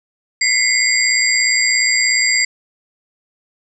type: tone cluster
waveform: sine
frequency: 2018 / 2135 / 4763 / 7490 Hz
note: B6 / C7 / D8 / A#8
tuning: +37 / +34 / +24 / +7 cents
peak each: -18 dBFS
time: 0.41-2.45 s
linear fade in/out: 5 ms
effects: none